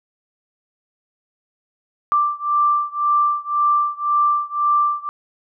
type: beating tone pair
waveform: sine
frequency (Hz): 1177 / 1178.9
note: D6 / D6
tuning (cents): +3 / +6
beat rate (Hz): 1.9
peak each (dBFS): -18 / -19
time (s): 2.12-5.09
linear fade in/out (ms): 0
effects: none